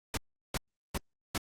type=noise bursts; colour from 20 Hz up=pink; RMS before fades=-32 dBFS; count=4; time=0.14-1.378 s; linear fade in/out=2 ms; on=32 ms; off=370 ms; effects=low-pass 12000 Hz 12 dB/octave + Opus 48 kbps